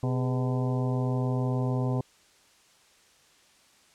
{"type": "harmonic tone with a mistuned harmonic", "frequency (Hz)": 126.7, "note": "B2", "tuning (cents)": 45, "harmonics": [1, 2, 3, 4, 5, 6, 7, 8], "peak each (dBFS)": [-26, -32, -36, -38, -40, -42, -43, -44], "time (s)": [0.03, 2.01], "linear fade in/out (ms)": 2, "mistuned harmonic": 3, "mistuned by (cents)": 100, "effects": ["white hiss -60 dBFS RMS until 3.94 s", "low-pass 8000 Hz 12 dB/octave"]}